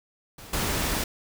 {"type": "noise with level steps", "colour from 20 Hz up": "pink", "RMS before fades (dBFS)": [-44, -27], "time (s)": [0.38, 1.04], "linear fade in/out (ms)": 5, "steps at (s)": 0.53, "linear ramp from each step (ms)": 5, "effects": []}